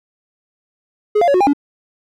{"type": "tone with pitch steps", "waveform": "triangle", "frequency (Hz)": [420.9, 695, 562, 365.8, 808, 285.7], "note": ["G#4", "F5", "C#5", "F#4", "G#5", "D4"], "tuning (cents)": [23, -9, 24, -20, -48, -48], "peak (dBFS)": -8, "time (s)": [1.15, 1.534], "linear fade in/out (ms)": 10, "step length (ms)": 64, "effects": []}